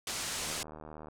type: low-pass noise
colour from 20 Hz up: white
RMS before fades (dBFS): -37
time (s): 0.07-0.63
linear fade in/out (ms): 2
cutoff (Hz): 9200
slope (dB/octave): 24
type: click train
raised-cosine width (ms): 1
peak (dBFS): -32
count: 53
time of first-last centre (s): 0.41-1.084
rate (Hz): 77.1
effects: none